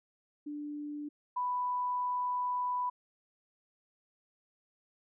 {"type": "tone pair in turn", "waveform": "sine", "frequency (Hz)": [294.6, 990.9], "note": ["D4", "B5"], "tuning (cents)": [6, 5], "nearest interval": "octave + major sixth", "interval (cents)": 2099, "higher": "second", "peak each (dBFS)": [-37, -30], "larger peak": "second", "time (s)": [[0.46, 1.09], [1.36, 2.9]], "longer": "second", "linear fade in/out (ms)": 10, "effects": []}